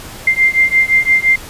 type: beating tone pair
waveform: sine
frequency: 2093 / 2098.8 Hz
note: C7 / C7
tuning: 0 / +5 cents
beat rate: 5.8 Hz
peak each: -12 dBFS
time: 0.27-1.36 s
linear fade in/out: 5 ms
effects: pink hiss -32 dBFS RMS until 1.49 s + resampled to 32000 Hz